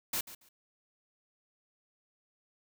white noise with echo, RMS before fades -33 dBFS, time 0.13-0.21 s, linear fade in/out 5 ms, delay 140 ms, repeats 2, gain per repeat -15 dB, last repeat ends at 0.49 s, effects none

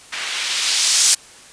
violet noise with low-pass filter sweep, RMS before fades -18 dBFS, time 0.12-1.15 s, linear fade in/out 10 ms, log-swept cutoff 2000 to 7200 Hz, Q 1.1, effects white hiss -43 dBFS RMS until 1.52 s + resampled to 22050 Hz

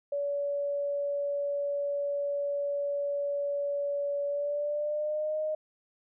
sine tone with pitch glide, 570 to 618 Hz, C#5 to D#5, +48 to -12 cents, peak -28 dBFS, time 0.12-5.55 s, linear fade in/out 5 ms, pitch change +140 cents, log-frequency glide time 4.26-5.38 s, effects none

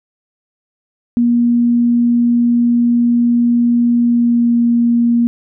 sine tone with pitch glide, 238.3 to 236.2 Hz, A#3 to A#3, +38 to +23 cents, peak -9 dBFS, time 1.17-5.27 s, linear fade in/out 0 ms, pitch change -15 cents, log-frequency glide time 3.99-4.56 s, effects none

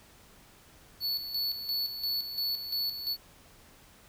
square tone with tremolo, 4435 Hz, C#8, in tune, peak -29 dBFS, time 1-3.17 s, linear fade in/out 50 ms, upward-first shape square, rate 2.9 Hz, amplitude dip 60%, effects pink hiss -57 dBFS RMS until 4.08 s

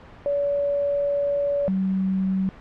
sine tone pair in turn, 570 / 190.21 Hz, C#5 / F#3, +48 / +48 cents, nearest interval octave + perfect fifth, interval 1900 cents, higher first, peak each -20 dBFS, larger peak neither, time 0.26-1.68 / 1.68-2.49 s, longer first, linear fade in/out 0 ms, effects pink hiss -45 dBFS RMS until 2.6 s + low-pass 2000 Hz 12 dB/octave

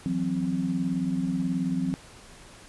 sine tone cluster, 164.3 / 182.9 / 261.1 Hz, E3 / F#3 / C4, -5 / -20 / -3 cents, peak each -32 / -28 / -28 dBFS, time 0.06-1.94 s, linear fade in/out 0 ms, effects pink hiss -49 dBFS RMS until 2.68 s + resampled to 24000 Hz

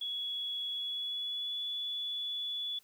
sine tone with pitch glide, 3366 to 3429 Hz, G#7 to A7, +23 to -45 cents, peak -34 dBFS, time 0.01-2.79 s, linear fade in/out 5 ms, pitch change +32 cents, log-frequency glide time 0.7-1.62 s, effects white hiss -66 dBFS RMS until 2.83 s

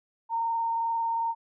sine tone with frequency modulation, 918 Hz, A#5, 27 cents flat, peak -25 dBFS, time 0.29-1.35 s, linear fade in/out 50 ms, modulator 22.5 Hz, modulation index 0.36, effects none

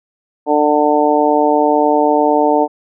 harmonic tone, 149 Hz, D3, 25 cents sharp, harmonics 2 / 3 / 4 / 5 / 6, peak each -16 / -16 / -16 / -16 / -16 dBFS, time 0.46-2.68 s, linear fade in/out 50 ms, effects none

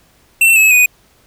square tone with pitch steps, 2694 / 2586 / 2482 Hz, E7 / E7 / D#7, +37 / -34 / -5 cents, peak -7 dBFS, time 0.41-0.86 s, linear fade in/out 5 ms, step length 150 ms, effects pink hiss -52 dBFS RMS until 1.26 s

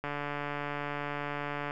click train, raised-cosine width 0.5 ms, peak -20 dBFS, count 243, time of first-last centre 0.04-1.709 s, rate 145 Hz, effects none

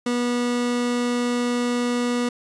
30% pulse tone, 242.9 Hz, B3, 29 cents flat, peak -18 dBFS, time 0.06-2.29 s, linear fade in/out 5 ms, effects resampled to 22050 Hz

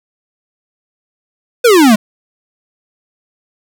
square exponential sweep, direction down, 510 to 202.3 Hz, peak -5 dBFS, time 1.64-1.96 s, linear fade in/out 10 ms, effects none

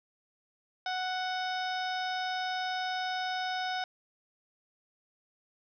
harmonic tone with a mistuned harmonic, 740 Hz, F#5, in tune, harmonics 1 / 2 / 3 / 4 / 5 / 6 / 7 / 8, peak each -33 / -37 / -44 / -46 / -41 / -54 / -43 / -56 dBFS, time 0.86-3.84 s, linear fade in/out 2 ms, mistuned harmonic 4, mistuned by +18 cents, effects none

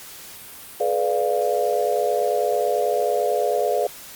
sine chord, G# diminished seventh, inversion none, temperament equal with one note detuned, 424.8 / 493.9 / 587.3 / 698.5 Hz, G#4 / B4 / D5 / F5, +39 / 0 / 0 / 0 cents, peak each -24 dBFS, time 0.8-3.87 s, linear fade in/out 5 ms, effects white hiss -40 dBFS RMS until 4.15 s + Opus 48 kbps

